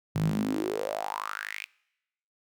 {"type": "tone with high-pass filter sweep", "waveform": "sawtooth", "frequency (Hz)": 52, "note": "G#1", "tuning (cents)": 3, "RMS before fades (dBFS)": -31, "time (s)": [0.15, 1.66], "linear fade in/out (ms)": 5, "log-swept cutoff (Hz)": [130, 2600], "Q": 7.3, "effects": ["noise-tail reverb RT60 0.9 s tail -24 dB re dry"]}